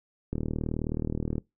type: click train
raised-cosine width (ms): 3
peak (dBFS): -17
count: 42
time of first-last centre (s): 0.33-1.381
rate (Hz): 39
effects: noise-tail reverb RT60 0.2 s tail -22 dB re dry